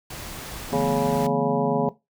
pink noise, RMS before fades -36 dBFS, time 0.1-1.27 s, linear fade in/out 5 ms
sine chord, B half-diminished seventh, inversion first, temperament equal with one note detuned, 146.83 / 170.92 / 220 / 246.9 Hz, D3 / F3 / A3 / B3, 0 / -37 / 0 / 0 cents, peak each -29 / -31 / -31 / -27 dBFS, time 0.72-1.89 s, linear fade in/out 5 ms
harmonic tone, 140 Hz, C#3, 18 cents sharp, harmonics 3 / 4 / 5 / 6 / 7, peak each -25 / -27 / -29 / -31 / -32 dBFS, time 0.73-1.89 s, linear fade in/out 0 ms
effects noise-tail reverb RT60 0.2 s tail -17 dB re dry

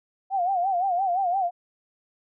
sine tone with vibrato, 740 Hz, F#5, in tune, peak -21 dBFS, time 0.3-1.51 s, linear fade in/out 50 ms, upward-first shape sine, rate 5.8 Hz, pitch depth 120 cents each way, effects none

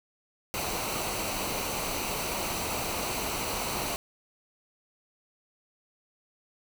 pink noise with comb filter, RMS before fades -32 dBFS, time 0.54-3.96 s, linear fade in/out 0 ms, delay 0.58 ms, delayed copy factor -0.55, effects none

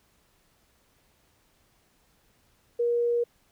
sine tone, 475.2 Hz, A#4, 33 cents sharp, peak -22 dBFS, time 2.79-3.24 s, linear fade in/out 10 ms, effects pink hiss -66 dBFS RMS until 3.51 s

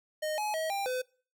square tone with pitch steps, 617 / 845 / 638 / 794 / 507 Hz, D#5 / G#5 / D#5 / G5 / B4, -15 / +30 / +43 / +22 / +45 cents, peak -31 dBFS, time 0.22-1.02 s, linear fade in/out 10 ms, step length 160 ms, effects noise-tail reverb RT60 0.4 s tail -23 dB re dry

